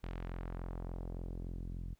sawtooth tone with low-pass filter sweep, 43.47 Hz, F1, 7 cents flat, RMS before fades -42 dBFS, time 0.03-1.95 s, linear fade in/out 10 ms, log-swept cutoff 3200 to 170 Hz, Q 0.96, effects pink hiss -75 dBFS RMS until 1.99 s

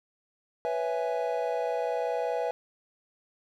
triangle chord, C# minor seventh, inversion third, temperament equal, 493.9 / 554.4 / 659.3 / 830.6 Hz, B4 / C#5 / E5 / G#5, 0 / 0 / 0 / 0 cents, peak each -29 / -34 / -30 / -32 dBFS, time 0.65-2.51 s, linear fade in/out 0 ms, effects none

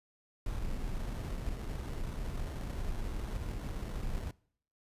brown noise with sample-and-hold, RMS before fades -37 dBFS, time 0.46-4.31 s, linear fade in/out 2 ms, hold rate 2450 Hz, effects noise-tail reverb RT60 0.6 s tail -23 dB re dry + resampled to 32000 Hz

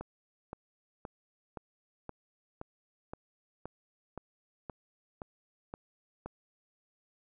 click train, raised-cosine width 1 ms, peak -26 dBFS, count 13, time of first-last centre 0.01-6.26 s, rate 1.92 Hz, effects none

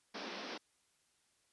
pink band-pass noise, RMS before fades -45 dBFS, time 0.14-0.58 s, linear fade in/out 10 ms, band 190 to 5700 Hz, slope 96 dB/octave, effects white hiss -75 dBFS RMS until 1.52 s + resampled to 24000 Hz

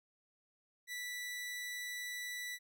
sawtooth tone, 1968 Hz, B6, 7 cents flat, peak -37 dBFS, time 0.87-2.59 s, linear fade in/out 50 ms, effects none

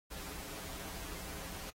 pink noise with comb filter, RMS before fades -45 dBFS, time 0.1-1.71 s, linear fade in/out 20 ms, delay 8.4 ms, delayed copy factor -1, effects AAC 48 kbps

